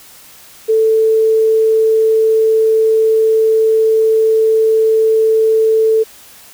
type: tone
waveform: sine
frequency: 442 Hz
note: A4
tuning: 8 cents sharp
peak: -8 dBFS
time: 0.68-6.04 s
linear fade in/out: 20 ms
effects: white hiss -40 dBFS RMS until 6.53 s